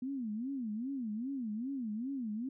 sine tone with vibrato, 241.4 Hz, B3, 39 cents flat, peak -35 dBFS, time 0.02-2.49 s, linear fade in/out 5 ms, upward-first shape sine, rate 2.5 Hz, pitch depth 250 cents each way, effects none

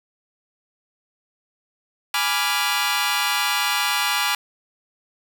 15% pulse chord, G# diminished seventh, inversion none, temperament equal, 830.6 / 987.8 / 1174.7 / 1396.9 Hz, G#5 / B5 / D6 / F6, 0 / 0 / 0 / 0 cents, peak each -19 dBFS, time 2.14-4.35 s, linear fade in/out 2 ms, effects none

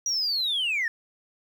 sine linear sweep, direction down, 5820 to 1748 Hz, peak -22 dBFS, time 0.06-0.88 s, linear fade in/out 2 ms, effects tanh soft clip ceiling -21 dBFS + 9-bit

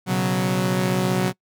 sawtooth chord, B suspended second, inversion none, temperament equal, 123.47 / 138.59 / 185 Hz, B2 / C#3 / F#3, 0 / 0 / 0 cents, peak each -22 / -23 / -17 dBFS, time 0.06-1.33 s, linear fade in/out 50 ms, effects noise-tail reverb RT60 0.1 s tail -24 dB re dry

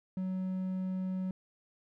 triangle tone, 186.6 Hz, F#3, 15 cents sharp, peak -30 dBFS, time 0.17-1.31 s, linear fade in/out 2 ms, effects none

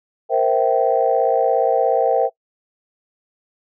sine chord, C dominant seventh, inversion third, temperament equal with one note detuned, 466.2 / 523.3 / 659.3 / 774.5 Hz, Bb4 / C5 / E5 / G5, 0 / 0 / 0 / -21 cents, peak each -19 dBFS, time 0.29-2.3 s, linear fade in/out 50 ms, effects noise-tail reverb RT60 0.1 s tail -22 dB re dry + tanh soft clip ceiling -3 dBFS

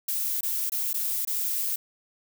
violet noise with dropouts, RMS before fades -28 dBFS, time 0.08-1.76 s, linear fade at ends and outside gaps 5 ms, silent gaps 0.409-0.43 / 0.697-0.719 / 0.932-0.942 / 1.251-1.273 s, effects none

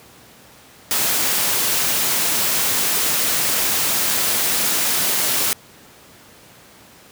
white noise, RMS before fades -19 dBFS, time 0.91-5.53 s, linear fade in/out 0 ms, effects pink hiss -46 dBFS RMS until 7.11 s + high-pass 100 Hz 12 dB/octave

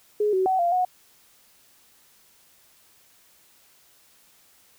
sine tone with pitch steps, 419 / 376.1 / 754 / 692 / 731 Hz, G#4 / F#4 / F#5 / F5 / F#5, +15 / +28 / +32 / -16 / -21 cents, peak -19 dBFS, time 0.2-0.85 s, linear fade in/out 5 ms, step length 130 ms, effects white hiss -58 dBFS RMS until 4.78 s

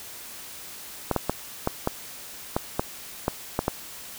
clicks, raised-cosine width 1 ms, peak -8 dBFS, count 10, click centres 1.113 / 1.163 / 1.296 / 1.674 / 1.874 / 2.565 / 2.795 / 3.281 / 3.591 / 3.681 s, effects white hiss -41 dBFS RMS until 4.18 s

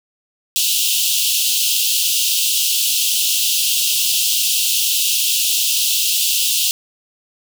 pink high-pass noise, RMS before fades -17 dBFS, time 0.56-6.71 s, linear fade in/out 0 ms, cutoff 2700 Hz, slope 96 dB/octave, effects none

